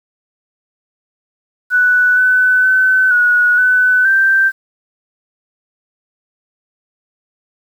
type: tone with pitch steps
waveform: sine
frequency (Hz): 1484 / 1504 / 1519 / 1459 / 1501 / 1566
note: F#6 / F#6 / F#6 / F#6 / F#6 / G6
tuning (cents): +5 / +28 / +45 / -25 / +24 / -2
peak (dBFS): -8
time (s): 1.7-4.52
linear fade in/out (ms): 50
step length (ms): 470
effects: 7-bit